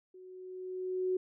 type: tone with level ramp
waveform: sine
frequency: 369.9 Hz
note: F#4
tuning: in tune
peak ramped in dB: -50 to -27 dBFS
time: 0.14-1.17 s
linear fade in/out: 5 ms
effects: none